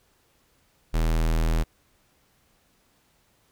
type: tone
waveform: square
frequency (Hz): 40.38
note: E1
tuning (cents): -35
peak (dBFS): -21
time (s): 0.93-1.64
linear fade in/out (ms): 20
effects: pink hiss -65 dBFS RMS until 3.51 s